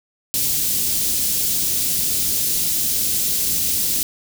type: band-stop noise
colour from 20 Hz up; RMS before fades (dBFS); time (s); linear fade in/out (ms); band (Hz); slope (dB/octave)
white; -20; 0.34-4.03; 0; 290 to 4300; 12
effects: none